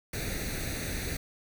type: noise with comb filter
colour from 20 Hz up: pink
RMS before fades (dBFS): -34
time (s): 0.13-1.17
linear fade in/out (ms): 5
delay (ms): 0.48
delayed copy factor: +0.75
effects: none